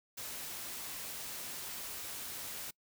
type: noise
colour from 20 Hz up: white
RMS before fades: -43 dBFS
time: 0.17-2.71 s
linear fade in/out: 10 ms
effects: noise-tail reverb RT60 0.1 s tail -25 dB re dry